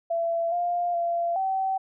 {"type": "tone with pitch steps", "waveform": "sine", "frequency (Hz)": [672, 701, 685, 767], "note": ["E5", "F5", "F5", "G5"], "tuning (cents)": [33, 6, -34, -38], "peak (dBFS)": -23, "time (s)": [0.1, 1.78], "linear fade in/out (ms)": 10, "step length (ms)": 420, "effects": []}